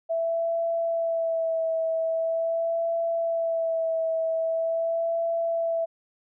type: tone with vibrato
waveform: sine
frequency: 659.3 Hz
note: E5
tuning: in tune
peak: -23 dBFS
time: 0.09-5.86 s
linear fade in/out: 20 ms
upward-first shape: sine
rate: 0.43 Hz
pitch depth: 24 cents each way
effects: none